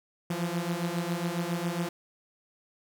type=beating tone pair; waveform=sawtooth; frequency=168.6 / 175.9 Hz; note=E3 / F3; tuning=+39 / +13 cents; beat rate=7.3 Hz; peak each=-28 dBFS; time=0.3-1.89 s; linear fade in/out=5 ms; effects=none